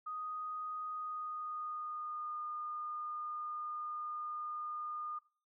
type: tone with pitch glide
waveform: sine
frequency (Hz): 1245 to 1218.7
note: D#6 to D#6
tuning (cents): +1 to -36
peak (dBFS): -39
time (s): 0.06-5.19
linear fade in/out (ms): 10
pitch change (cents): -37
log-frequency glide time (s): 0.9-2.42
effects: noise-tail reverb RT60 0.4 s tail -18 dB re dry